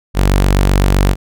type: tone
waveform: sawtooth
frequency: 47.79 Hz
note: G1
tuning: 43 cents flat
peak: -5 dBFS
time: 0.14-1.16 s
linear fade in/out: 50 ms
effects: none